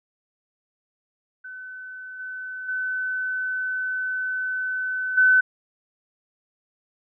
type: tone with level steps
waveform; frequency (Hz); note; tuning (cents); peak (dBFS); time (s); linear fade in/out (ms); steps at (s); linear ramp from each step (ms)
sine; 1513; F#6; +38; -35 / -31 / -24 / -13; 1.44-5.41; 10; 2.19 / 2.68 / 5.17; 10
effects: none